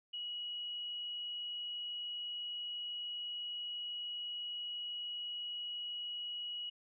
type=tone; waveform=sine; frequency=2913 Hz; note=F#7; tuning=28 cents flat; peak=-39 dBFS; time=0.13-6.7 s; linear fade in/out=10 ms; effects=none